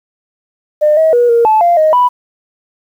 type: tone with pitch steps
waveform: sine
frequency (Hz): 603 / 638 / 482.1 / 467.8 / 868 / 693 / 624 / 987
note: D5 / D#5 / B4 / A#4 / A5 / F5 / D#5 / B5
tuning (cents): +46 / +43 / -42 / +6 / -24 / -14 / +5 / -1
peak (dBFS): -5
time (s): 0.81-2.09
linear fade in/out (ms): 20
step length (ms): 160
effects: tanh soft clip ceiling -1 dBFS + 7-bit